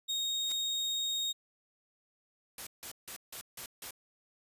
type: tone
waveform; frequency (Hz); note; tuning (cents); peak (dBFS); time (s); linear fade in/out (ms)
35% pulse; 3729; A#7; 0; -29; 0.08-1.33; 20
type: noise with exponential growth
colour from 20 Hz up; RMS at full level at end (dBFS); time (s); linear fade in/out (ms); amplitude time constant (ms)
white; -40; 0.43-0.52; 0; 18
type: noise bursts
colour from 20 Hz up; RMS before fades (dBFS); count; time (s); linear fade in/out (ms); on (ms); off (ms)
white; -43; 6; 2.58-3.908; 2; 88; 160
effects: resampled to 32000 Hz